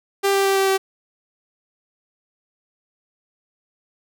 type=tone with pitch steps; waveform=sawtooth; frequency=395.3 / 392.8 / 390.3 / 387.8 / 385.4 Hz; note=G4 / G4 / G4 / G4 / G4; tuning=+15 / +4 / -8 / -19 / -29 cents; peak=-12 dBFS; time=0.23-0.78 s; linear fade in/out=20 ms; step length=110 ms; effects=none